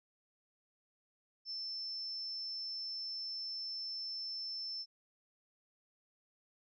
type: tone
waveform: sine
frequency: 5310 Hz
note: E8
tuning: 12 cents sharp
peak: -39 dBFS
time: 1.45-4.86 s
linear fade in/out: 50 ms
effects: none